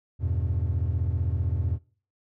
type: chord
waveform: triangle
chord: E minor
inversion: none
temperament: equal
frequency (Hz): 82.41 / 98 / 123.47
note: E2 / G2 / B2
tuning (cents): 0 / 0 / 0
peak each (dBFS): -24 / -26 / -29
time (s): 0.19-1.79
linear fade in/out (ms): 50
effects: noise-tail reverb RT60 0.4 s tail -22 dB re dry + tanh soft clip ceiling -15 dBFS